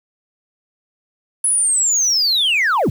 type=linear sweep; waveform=sine; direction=down; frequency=10360 to 70.8 Hz; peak=-11 dBFS; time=1.44-2.9 s; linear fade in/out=5 ms; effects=tanh soft clip ceiling -12 dBFS + 7-bit